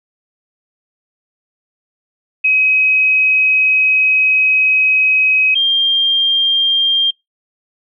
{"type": "tone pair in turn", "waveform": "sine", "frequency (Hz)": [2537, 3196], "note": ["D#7", "G7"], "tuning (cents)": [33, 33], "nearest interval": "major third", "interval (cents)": 400, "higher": "second", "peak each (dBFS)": [-9, -10], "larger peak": "first", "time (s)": [[2.44, 5.55], [5.55, 7.11]], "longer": "first", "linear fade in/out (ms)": 10, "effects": ["noise-tail reverb RT60 0.2 s tail -25 dB re dry"]}